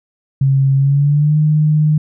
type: tone with pitch glide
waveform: sine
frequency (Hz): 136 to 152.65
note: C#3 to D#3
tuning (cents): -33 to -33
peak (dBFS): -9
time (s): 0.41-1.98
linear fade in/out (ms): 5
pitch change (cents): +200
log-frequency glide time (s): 0.76-1.37
effects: none